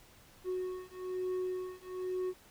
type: beating tone pair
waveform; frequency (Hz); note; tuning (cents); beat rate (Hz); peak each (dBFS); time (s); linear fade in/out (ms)
triangle; 367.7 / 368.8; F#4 / F#4; -11 / -6; 1.1; -36 / -36; 0.44-2.34; 50
effects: pink hiss -60 dBFS RMS until 2.5 s